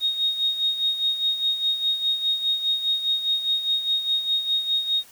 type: tone with tremolo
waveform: sine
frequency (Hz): 3729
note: A#7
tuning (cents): 0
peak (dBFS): -18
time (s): 0-5.04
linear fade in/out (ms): 50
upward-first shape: sine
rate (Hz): 4.9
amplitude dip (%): 65
effects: white hiss -50 dBFS RMS until 5.11 s